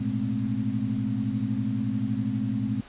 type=tone cluster; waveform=sine; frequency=110.1 / 121.9 / 210.9 / 224.1 / 260.5 Hz; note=A2 / B2 / G#3 / A3 / C4; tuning=+2 / -22 / +27 / +32 / -7 cents; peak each=-33 / -32 / -29 / -34 / -30 dBFS; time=0-2.81 s; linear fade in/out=10 ms; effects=pink hiss -49 dBFS RMS until 2.88 s + resampled to 8000 Hz